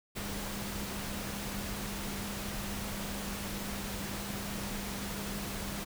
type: tone in noise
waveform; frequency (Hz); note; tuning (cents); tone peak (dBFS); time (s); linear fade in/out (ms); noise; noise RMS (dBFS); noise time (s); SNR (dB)
sine; 200.7; G3; +41; -41; 0.15-5.85; 20; pink; -39; 0.15-5.85; -5
effects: none